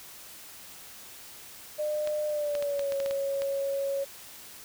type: tone with pitch glide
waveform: sine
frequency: 603 to 553 Hz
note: D5 to C#5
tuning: +46 to -4 cents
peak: -27 dBFS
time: 1.78-4.05 s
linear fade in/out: 20 ms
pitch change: -150 cents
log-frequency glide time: 2.27-2.94 s
type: clicks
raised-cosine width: 0.2 ms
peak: -20 dBFS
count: 9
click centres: 2.074 / 2.552 / 2.625 / 2.794 / 2.922 / 3.002 / 3.061 / 3.11 / 3.42 s
effects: white hiss -47 dBFS RMS until 4.64 s